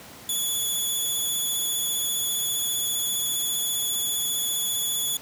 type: tone with vibrato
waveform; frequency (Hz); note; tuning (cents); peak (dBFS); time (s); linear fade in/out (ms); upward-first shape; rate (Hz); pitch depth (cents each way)
10% pulse; 3416; G#7; +48; -17; 0.29-5.17; 2; square; 15; 19
effects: pink hiss -44 dBFS RMS until 5.21 s + high-pass 100 Hz 12 dB/octave